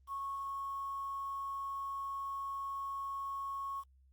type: tone with quantisation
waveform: sine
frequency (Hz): 1100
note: C#6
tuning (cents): -14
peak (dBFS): -37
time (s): 0.07-3.84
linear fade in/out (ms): 50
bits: 10
effects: added 66 Hz sine -62 dBFS peak until 4.12 s + Opus 24 kbps